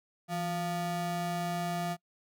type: ring-modulated tone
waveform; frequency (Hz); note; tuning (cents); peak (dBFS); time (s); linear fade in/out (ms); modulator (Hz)
square; 263.1; C4; +10; -29; 0.28-1.97; 50; 432
effects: noise-tail reverb RT60 0.1 s tail -23 dB re dry